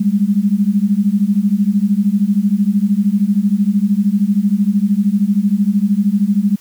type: beating tone pair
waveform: sine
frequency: 196 / 209 Hz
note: G3 / G#3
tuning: 0 / +11 cents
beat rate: 13 Hz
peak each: -14 dBFS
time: 0-6.56 s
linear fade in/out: 10 ms
effects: white hiss -47 dBFS RMS until 6.6 s